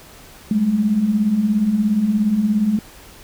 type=beating tone pair; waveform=sine; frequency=196.5 / 213.5 Hz; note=G3 / G#3; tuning=+4 / +48 cents; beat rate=17 Hz; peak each=-22 / -15 dBFS; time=0.51-2.79 s; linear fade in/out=2 ms; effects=pink hiss -43 dBFS RMS until 3.23 s